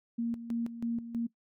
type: tone with tremolo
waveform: sine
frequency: 233.1 Hz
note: A#3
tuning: in tune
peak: -29 dBFS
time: 0.18-1.27 s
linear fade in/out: 10 ms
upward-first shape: square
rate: 3.1 Hz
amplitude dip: 70%
effects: noise-tail reverb RT60 0.1 s tail -19 dB re dry